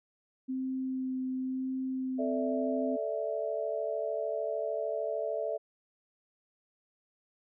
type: tone with vibrato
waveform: sine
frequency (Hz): 260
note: C4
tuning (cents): -11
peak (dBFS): -31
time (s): 0.48-2.97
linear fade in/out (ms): 20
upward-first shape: sine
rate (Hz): 0.96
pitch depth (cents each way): 10
type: chord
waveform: sine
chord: A suspended fourth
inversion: none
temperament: just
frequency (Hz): 440 / 586.7 / 660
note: A4 / D5 / E5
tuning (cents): 0 / -2 / +2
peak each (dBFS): -36 / -35 / -34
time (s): 2.18-5.58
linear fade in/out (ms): 20
effects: none